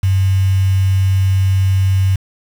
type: tone with quantisation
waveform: sine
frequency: 95.6 Hz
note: G2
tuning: 43 cents flat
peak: -10 dBFS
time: 0.03-2.16 s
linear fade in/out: 5 ms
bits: 5
effects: none